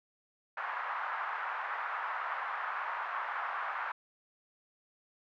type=band-pass noise; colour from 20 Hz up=white; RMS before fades=-37 dBFS; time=0.57-3.92 s; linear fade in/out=5 ms; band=860 to 1500 Hz; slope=24 dB/octave; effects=none